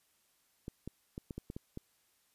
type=clicks; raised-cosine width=3 ms; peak=-28 dBFS; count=8; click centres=0.681 / 0.876 / 1.179 / 1.308 / 1.38 / 1.501 / 1.565 / 1.774 s; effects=white hiss -73 dBFS RMS until 2.34 s + resampled to 32000 Hz